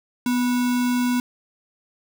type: tone with sample-and-hold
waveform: sine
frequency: 246.9 Hz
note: B3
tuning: in tune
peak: -18 dBFS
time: 0.26-1.2 s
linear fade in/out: 2 ms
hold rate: 1225 Hz
effects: none